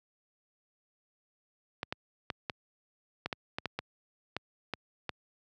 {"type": "clicks", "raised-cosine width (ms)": 0.3, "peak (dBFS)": -17, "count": 12, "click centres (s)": [1.831, 1.925, 2.302, 2.498, 3.26, 3.328, 3.585, 3.657, 3.79, 4.366, 4.737, 5.093], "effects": ["high-pass 80 Hz 12 dB/octave"]}